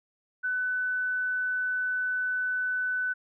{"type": "tone", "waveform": "sine", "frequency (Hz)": 1500, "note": "F#6", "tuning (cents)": 23, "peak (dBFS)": -26, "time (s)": [0.43, 3.14], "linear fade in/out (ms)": 20, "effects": []}